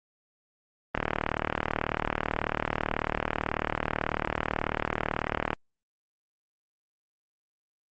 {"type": "click train", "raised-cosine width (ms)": 0.5, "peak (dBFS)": -10, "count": 176, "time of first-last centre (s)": [0.95, 5.531], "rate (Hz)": 38.2, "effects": ["Opus 24 kbps"]}